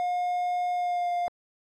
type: tone with pitch glide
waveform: triangle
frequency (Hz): 715 to 703.5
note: F5 to F5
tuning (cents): +41 to +12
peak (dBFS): -23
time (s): 0-1.28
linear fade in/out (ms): 0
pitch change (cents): -29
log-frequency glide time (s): 0.73-1.11
effects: AAC 48 kbps